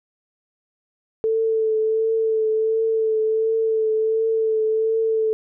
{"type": "tone with vibrato", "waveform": "sine", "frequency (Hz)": 442.1, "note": "A4", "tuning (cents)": 8, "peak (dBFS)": -17, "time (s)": [1.24, 5.33], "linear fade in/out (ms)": 0, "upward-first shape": "triangle", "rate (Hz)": 1.4, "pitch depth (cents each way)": 25, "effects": []}